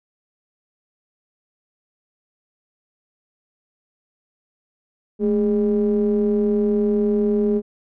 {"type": "ring-modulated tone", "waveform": "triangle", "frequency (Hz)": 98, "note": "G2", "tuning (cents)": 0, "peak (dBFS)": -11, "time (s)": [5.19, 7.62], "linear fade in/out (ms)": 50, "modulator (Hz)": 314, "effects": []}